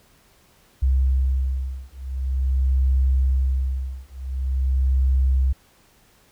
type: beating tone pair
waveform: sine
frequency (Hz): 65.41 / 65.87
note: C2 / C2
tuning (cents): 0 / +12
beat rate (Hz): 0.46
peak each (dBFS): -21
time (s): 0.82-5.53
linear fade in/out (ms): 10
effects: pink hiss -57 dBFS RMS until 6.31 s